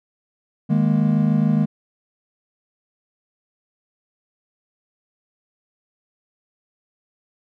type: chord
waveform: triangle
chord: D# suspended fourth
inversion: none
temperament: equal with one note detuned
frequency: 155.56 / 207.7 / 234.8 Hz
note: D#3 / G#3 / A#3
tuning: 0 / 0 / +13 cents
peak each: -17 / -17 / -19 dBFS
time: 0.69-1.66 s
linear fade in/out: 20 ms
effects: none